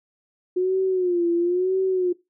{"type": "tone with vibrato", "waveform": "sine", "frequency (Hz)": 360, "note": "F#4", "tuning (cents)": -47, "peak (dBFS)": -18, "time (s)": [0.56, 2.13], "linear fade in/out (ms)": 10, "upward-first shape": "sine", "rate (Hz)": 1, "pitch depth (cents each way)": 93, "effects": ["noise-tail reverb RT60 0.2 s tail -19 dB re dry"]}